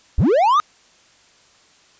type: linear sweep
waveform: triangle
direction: up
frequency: 34.65 to 1267 Hz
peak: -10 dBFS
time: 0.18-0.6 s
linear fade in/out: 0 ms
effects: white hiss -53 dBFS RMS until 1.99 s + resampled to 16000 Hz